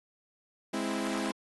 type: chord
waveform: sawtooth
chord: Ab augmented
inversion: none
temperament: equal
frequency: 207.7 / 261.6 / 329.6 Hz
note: Ab3 / C4 / E4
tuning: 0 / 0 / 0 cents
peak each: -31 dBFS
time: 0.73-1.32 s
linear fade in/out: 10 ms
effects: AAC 32 kbps